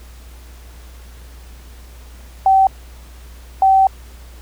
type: tone bursts at uneven times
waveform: sine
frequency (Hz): 770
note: G5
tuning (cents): -31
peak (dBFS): -8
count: 2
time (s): 2.46-2.67 / 3.62-3.87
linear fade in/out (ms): 2
effects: added 60 Hz sine -36 dBFS peak until 4.41 s + pink hiss -46 dBFS RMS until 4.41 s